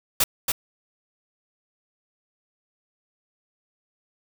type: noise with echo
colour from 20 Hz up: white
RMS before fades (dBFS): -19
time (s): 0.2-0.24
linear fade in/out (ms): 5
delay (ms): 280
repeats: 1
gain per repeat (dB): -4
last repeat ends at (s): 0.52
effects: none

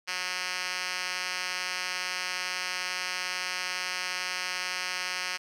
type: tone with band-pass filter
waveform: 5% pulse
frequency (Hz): 182.3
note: F#3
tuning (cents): -25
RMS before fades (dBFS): -33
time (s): 0.07-5.38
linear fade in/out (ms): 20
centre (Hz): 3700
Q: 1.7
effects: none

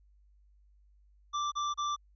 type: tone bursts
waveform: square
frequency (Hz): 1174.7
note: D6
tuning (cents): 0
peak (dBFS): -31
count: 3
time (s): 1.33-1.964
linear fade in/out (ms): 20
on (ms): 190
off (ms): 32
effects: added 50 Hz sine -60 dBFS peak until 2.15 s + resampled to 16000 Hz

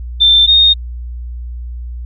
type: tone pair in turn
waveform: sine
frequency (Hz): 3566 / 3695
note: A7 / A#7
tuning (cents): +22 / -16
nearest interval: minor second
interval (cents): 62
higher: second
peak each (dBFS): -5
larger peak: neither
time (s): 0.2-0.47 / 0.47-0.74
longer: neither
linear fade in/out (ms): 20
effects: added 60 Hz sine -22 dBFS peak until 2.05 s

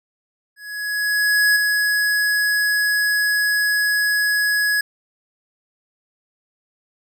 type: tone with ADSR envelope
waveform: square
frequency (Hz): 1678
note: G#6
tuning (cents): +17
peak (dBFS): -13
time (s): 0.56-4.81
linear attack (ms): 1000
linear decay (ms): 5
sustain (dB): -4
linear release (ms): 4
effects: none

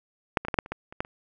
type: clicks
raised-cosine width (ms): 0.5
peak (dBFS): -6 / -19 / -12 / -12 / -6 / -27 / -16 / -27 / -12 / -30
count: 10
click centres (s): 0.372 / 0.45 / 0.484 / 0.542 / 0.588 / 0.661 / 0.72 / 0.925 / 1.005 / 1.049
effects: none

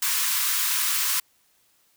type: high-pass noise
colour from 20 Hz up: white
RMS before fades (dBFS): -24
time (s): 0.02-1.2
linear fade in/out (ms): 5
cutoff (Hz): 950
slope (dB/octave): 96
effects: white hiss -64 dBFS RMS until 1.96 s

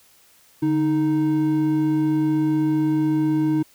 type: tone pair together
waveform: triangle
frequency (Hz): 146.83 / 311.1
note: D3 / D#4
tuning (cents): 0 / 0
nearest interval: octave + minor second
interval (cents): 1300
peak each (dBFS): -23 / -16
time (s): 0.62-3.63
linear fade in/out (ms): 10
effects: white hiss -55 dBFS RMS until 3.74 s

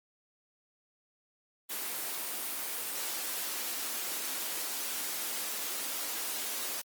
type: high-pass noise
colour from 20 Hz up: white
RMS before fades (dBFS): -36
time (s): 1.69-6.82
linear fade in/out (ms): 20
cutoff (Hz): 230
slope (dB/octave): 24
effects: Opus 24 kbps

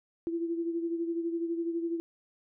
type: beating tone pair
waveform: sine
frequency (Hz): 334.6 / 346.6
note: E4 / F4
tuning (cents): +26 / -13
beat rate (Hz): 12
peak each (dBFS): -30 / -38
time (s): 0.27-2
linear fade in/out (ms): 0
effects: none

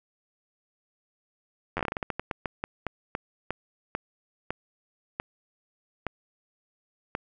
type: slowing click train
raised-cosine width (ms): 0.5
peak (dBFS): -14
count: 23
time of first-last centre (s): 1.77-7.151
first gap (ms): 10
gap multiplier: 1.25
effects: none

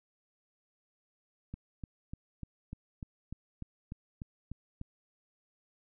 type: click train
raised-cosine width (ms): 5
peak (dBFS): -28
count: 12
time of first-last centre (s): 1.54-4.814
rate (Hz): 3.36
effects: none

